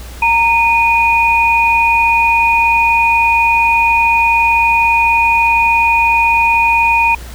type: tone pair together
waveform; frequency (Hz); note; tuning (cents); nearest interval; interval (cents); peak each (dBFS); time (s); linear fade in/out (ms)
sine; 924.1 / 2467; A#5 / D#7; -15 / -15; octave + perfect fourth; 1700; -11; 0.22-7.15; 5
effects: added 60 Hz sine -28 dBFS peak until 7.34 s + pink hiss -35 dBFS RMS until 7.34 s